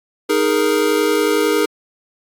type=chord; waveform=square; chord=D# suspended fourth; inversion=none; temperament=equal; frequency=311.1 / 415.3 / 466.2 Hz; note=D#4 / G#4 / A#4; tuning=0 / 0 / 0 cents; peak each=-20 / -18 / -19 dBFS; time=0.29-1.66 s; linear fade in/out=10 ms; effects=AAC 64 kbps